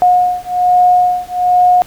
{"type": "beating tone pair", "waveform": "sine", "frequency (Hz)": [721, 722.2], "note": ["F#5", "F#5"], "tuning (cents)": [-45, -42], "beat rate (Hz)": 1.2, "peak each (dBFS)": [-11, -11], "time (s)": [0.02, 1.82], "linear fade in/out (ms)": 0, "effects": ["pink hiss -39 dBFS RMS until 1.86 s"]}